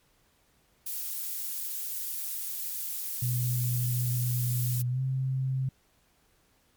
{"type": "noise", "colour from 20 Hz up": "violet", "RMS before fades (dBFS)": -34, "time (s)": [0.86, 4.82], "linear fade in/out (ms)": 5}
{"type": "tone with pitch glide", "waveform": "sine", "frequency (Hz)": [123, 131.83], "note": ["B2", "C3"], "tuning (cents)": [-7, 13], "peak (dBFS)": -26, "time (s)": [3.22, 5.69], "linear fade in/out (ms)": 5, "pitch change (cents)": 120, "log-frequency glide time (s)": [4.88, 5.01]}
{"effects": ["pink hiss -67 dBFS RMS until 6.76 s", "MP3 96 kbps"]}